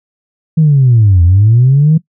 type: linear two-way sweep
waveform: sine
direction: down then up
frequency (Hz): 162.7 to 83.4 to 162.7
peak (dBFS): -3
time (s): 0.57-1.98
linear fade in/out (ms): 10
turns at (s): 1.23
effects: noise-tail reverb RT60 0.1 s tail -20 dB re dry + tanh soft clip ceiling 0 dBFS